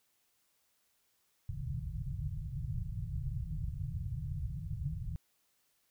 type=low-pass noise; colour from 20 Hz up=white; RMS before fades=-38 dBFS; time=1.49-5.16 s; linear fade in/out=0 ms; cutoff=160 Hz; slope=96 dB/octave; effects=white hiss -75 dBFS RMS until 5.9 s